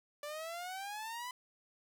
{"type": "exponential sweep", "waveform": "sawtooth", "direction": "up", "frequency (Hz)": [581, 1010], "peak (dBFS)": -37, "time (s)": [0.23, 1.31], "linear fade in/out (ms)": 2, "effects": []}